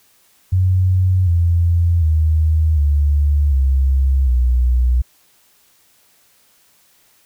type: tone with pitch steps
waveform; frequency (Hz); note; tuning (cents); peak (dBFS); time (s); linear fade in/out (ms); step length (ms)
sine; 92.5 / 85.31 / 78.69 / 72.57 / 66.94 / 61.74; F#2 / F2 / D#2 / D2 / C2 / B1; 0 / -40 / +20 / -20 / +40 / 0; -11; 0.52-5.02; 10; 750
effects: white hiss -55 dBFS RMS until 7.25 s